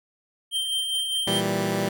square tone with tremolo, 3147 Hz, G7, 6 cents sharp, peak -23 dBFS, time 0.51-1.42 s, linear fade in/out 50 ms, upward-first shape sine, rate 4.9 Hz, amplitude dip 40%
15% pulse chord, E diminished, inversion second, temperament equal with one note detuned, 116.95 / 164.81 / 196 Hz, Bb2 / E3 / G3, +6 / 0 / 0 cents, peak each -24 / -23 / -19 dBFS, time 1.27-1.89 s, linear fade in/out 5 ms
effects none

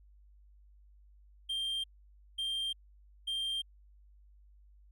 triangle tone bursts, 3178 Hz, G7, 23 cents sharp, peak -31 dBFS, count 3, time 1.49-3.62 s, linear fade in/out 10 ms, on 350 ms, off 540 ms, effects added 50 Hz sine -57 dBFS peak until 4.91 s

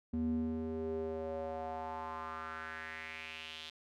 square tone with band-pass filter sweep, 79.9 Hz, D#2, 47 cents sharp, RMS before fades -40 dBFS, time 0.13-3.7 s, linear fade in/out 5 ms, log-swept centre 210 to 3500 Hz, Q 3.7, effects none

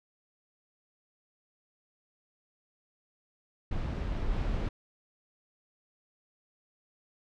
brown noise with level steps, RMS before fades -32 / -30 dBFS, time 3.71-4.69 s, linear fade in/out 5 ms, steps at 4.31 s, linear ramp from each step 20 ms, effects low-pass 4000 Hz 12 dB/octave

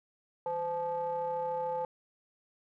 triangle ring-modulated tone, 176.7 Hz, F3, 21 cents sharp, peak -26 dBFS, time 0.46-1.85 s, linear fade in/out 2 ms, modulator 690 Hz, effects none

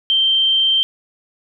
sine tone, 3136 Hz, G7, in tune, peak -12 dBFS, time 0.1-0.83 s, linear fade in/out 0 ms, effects none

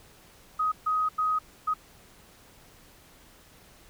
sine tone bursts at uneven times, 1257 Hz, D#6, 17 cents sharp, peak -23 dBFS, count 4, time 0.59-0.72 / 0.86-1.09 / 1.18-1.39 / 1.67-1.74 s, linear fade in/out 10 ms, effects pink hiss -55 dBFS RMS until 3.89 s

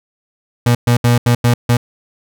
35% pulse tone bursts at uneven times, 120 Hz, B2, 49 cents flat, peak -7 dBFS, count 6, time 0.66-0.75 / 0.87-0.97 / 1.04-1.18 / 1.26-1.35 / 1.44-1.54 / 1.69-1.77 s, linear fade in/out 5 ms, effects none

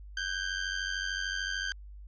sawtooth ring-modulated tone, 1568 Hz, G6, in tune, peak -25 dBFS, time 0.17-1.72 s, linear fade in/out 0 ms, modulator 46.7 Hz, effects added 50 Hz sine -44 dBFS peak until 2.07 s + resampled to 16000 Hz

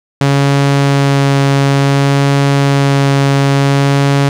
sawtooth tone with vibrato, 139.3 Hz, C#3, 9 cents sharp, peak -4 dBFS, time 0.21-4.29 s, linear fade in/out 2 ms, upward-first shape sine, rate 0.57 Hz, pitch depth 9 cents each way, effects low-pass 7000 Hz 12 dB/octave + 7-bit

